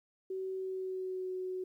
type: tone with pitch glide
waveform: sine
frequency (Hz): 378.7 to 370.5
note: F#4 to F#4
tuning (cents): +40 to +2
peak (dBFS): -35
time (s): 0.3-1.64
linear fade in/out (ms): 5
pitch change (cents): -38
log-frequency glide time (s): 0.55-1.32
effects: 12-bit